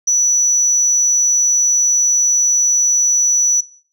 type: tone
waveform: sine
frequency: 5920 Hz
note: F#8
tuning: in tune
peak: -9 dBFS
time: 0.07-3.61 s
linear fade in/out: 10 ms
effects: noise-tail reverb RT60 0.5 s tail -22 dB re dry + tanh soft clip ceiling -9 dBFS